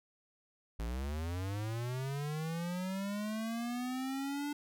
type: linear sweep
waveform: square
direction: up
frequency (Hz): 53 to 293.7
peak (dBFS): -36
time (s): 0.79-4.53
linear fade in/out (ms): 5
effects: none